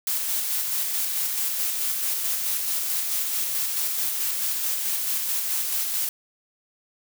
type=noise with tremolo; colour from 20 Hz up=blue; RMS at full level=-25 dBFS; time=0.07-6.09 s; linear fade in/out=2 ms; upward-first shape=square; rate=4.6 Hz; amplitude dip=25%; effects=none